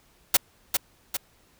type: noise with echo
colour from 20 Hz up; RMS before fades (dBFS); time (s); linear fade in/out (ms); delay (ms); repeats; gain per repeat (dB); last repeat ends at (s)
white; -18; 0.34-0.37; 5; 400; 2; -5; 1.17
effects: pink hiss -61 dBFS RMS until 1.59 s